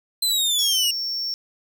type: linear sweep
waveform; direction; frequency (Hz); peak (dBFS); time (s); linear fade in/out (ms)
sawtooth; down; 4109 to 2815; -16; 0.22-0.91; 5
type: tone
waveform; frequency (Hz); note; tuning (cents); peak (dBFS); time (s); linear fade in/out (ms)
triangle; 5460; F8; -40; -23; 0.59-1.34; 0
effects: none